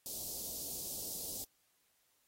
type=band-stop noise; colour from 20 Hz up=white; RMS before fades=-42 dBFS; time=0.06-1.44 s; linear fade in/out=0 ms; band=660 to 4300 Hz; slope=24 dB/octave; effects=white hiss -75 dBFS RMS until 2.27 s + AAC 48 kbps